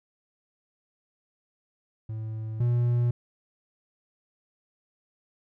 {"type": "tone pair in turn", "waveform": "triangle", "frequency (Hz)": [110, 120.41], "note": ["A2", "B2"], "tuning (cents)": [0, -43], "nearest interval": "major second", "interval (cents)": 157, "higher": "second", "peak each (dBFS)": [-29, -19], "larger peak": "second", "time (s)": [[2.09, 2.6], [2.6, 3.11]], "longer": "neither", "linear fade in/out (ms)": 5, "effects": []}